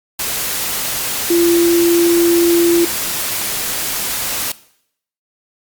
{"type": "tone in noise", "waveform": "sine", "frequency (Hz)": 342.1, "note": "F4", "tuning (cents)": -36, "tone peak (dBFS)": -10, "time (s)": [1.3, 2.85], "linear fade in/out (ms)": 5, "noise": "white", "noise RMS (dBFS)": -20, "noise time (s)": [0.19, 4.52], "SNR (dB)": 7, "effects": ["noise-tail reverb RT60 0.7 s tail -19 dB re dry", "Opus 48 kbps"]}